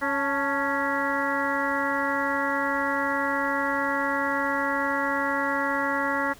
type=harmonic tone with a mistuned harmonic; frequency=277.6 Hz; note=C#4; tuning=3 cents sharp; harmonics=1 / 2 / 3 / 4 / 5 / 6 / 7; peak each=-31 / -31 / -31 / -31 / -31 / -31 / -31 dBFS; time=0.01-6.34 s; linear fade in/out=20 ms; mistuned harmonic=3; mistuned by=+85 cents; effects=pink hiss -50 dBFS RMS until 6.39 s